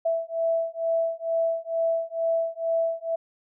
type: beating tone pair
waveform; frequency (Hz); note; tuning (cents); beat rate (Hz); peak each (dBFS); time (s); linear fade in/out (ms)
sine; 659.3 / 661.5; E5 / E5; 0 / +6; 2.2; -26; 0.05-3.16; 10
effects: none